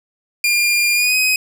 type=tone with pitch glide; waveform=sawtooth; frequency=2405 to 2519 Hz; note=D7 to D#7; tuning=+41 to +21 cents; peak=-10 dBFS; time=0.44-1.36 s; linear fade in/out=2 ms; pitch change=+80 cents; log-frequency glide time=0.94-1.16 s; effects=none

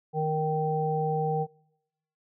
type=harmonic tone; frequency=155.56 Hz; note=D#3; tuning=in tune; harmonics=1 / 3 / 5; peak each=-29 / -29 / -29 dBFS; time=0.13-1.47 s; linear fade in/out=50 ms; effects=noise-tail reverb RT60 0.9 s tail -26 dB re dry

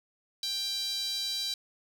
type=tone with high-pass filter; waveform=sawtooth; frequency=788 Hz; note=G5; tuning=9 cents sharp; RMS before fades=-33 dBFS; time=0.43-1.54 s; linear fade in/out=2 ms; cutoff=4200 Hz; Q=9.2; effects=none

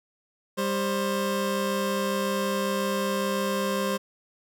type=tone pair together; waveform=25% pulse; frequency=198 / 528.6 Hz; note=G3 / C5; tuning=+18 / +18 cents; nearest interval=octave + perfect fourth; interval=1700 cents; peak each=-24 dBFS; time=0.57-3.98 s; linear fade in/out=20 ms; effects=none

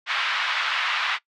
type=band-pass noise; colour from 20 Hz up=pink; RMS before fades=-25 dBFS; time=0.06-1.19 s; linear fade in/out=50 ms; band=1100 to 3600 Hz; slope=24 dB/octave; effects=noise-tail reverb RT60 0.1 s tail -20 dB re dry

